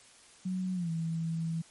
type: tone with pitch glide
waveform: sine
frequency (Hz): 185 to 163.87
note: F#3 to E3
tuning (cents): 0 to -10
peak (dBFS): -30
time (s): 0.45-1.62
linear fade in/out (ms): 10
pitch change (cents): -210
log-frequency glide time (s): 0.74-0.9
effects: white hiss -57 dBFS RMS until 1.7 s + MP3 48 kbps